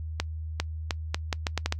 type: accelerating click train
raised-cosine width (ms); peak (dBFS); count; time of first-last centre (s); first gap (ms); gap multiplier
0.2; -9; 9; 0.2-1.724; 400; 0.77
effects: noise-tail reverb RT60 0.1 s tail -24 dB re dry + added 79 Hz sine -32 dBFS peak until 1.79 s